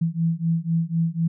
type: beating tone pair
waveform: sine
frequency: 163.6 / 167.6 Hz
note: E3 / E3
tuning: -13 / +29 cents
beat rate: 4 Hz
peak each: -23 dBFS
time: 0.01-1.28 s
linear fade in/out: 10 ms
effects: none